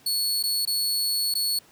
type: tone with dropouts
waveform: sawtooth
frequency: 4400 Hz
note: C#8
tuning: 14 cents flat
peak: -20 dBFS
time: 0.06-1.59 s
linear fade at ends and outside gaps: 5 ms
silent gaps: 0.428-0.436 / 0.653-0.673 / 1.341-1.351 s
effects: pink hiss -55 dBFS RMS until 1.71 s + high-pass 100 Hz 12 dB/octave